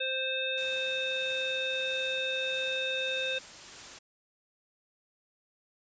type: harmonic tone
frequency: 523.3 Hz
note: C5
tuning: in tune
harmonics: 1 / 3 / 5 / 7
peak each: -35 / -38 / -34 / -34 dBFS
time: 0-3.39 s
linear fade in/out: 10 ms
type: noise with tremolo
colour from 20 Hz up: white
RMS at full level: -45 dBFS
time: 0.57-3.99 s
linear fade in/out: 10 ms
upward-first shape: sine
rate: 1.6 Hz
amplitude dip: 25%
effects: resampled to 16000 Hz